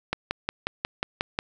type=click train; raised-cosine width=0.3 ms; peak=-9 dBFS; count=8; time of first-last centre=0.13-1.389 s; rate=5.56 Hz; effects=none